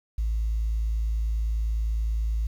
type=tone; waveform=sine; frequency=54.8 Hz; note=A1; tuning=6 cents flat; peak=-22 dBFS; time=0.18-2.47 s; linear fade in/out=5 ms; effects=tanh soft clip ceiling -19 dBFS + 9-bit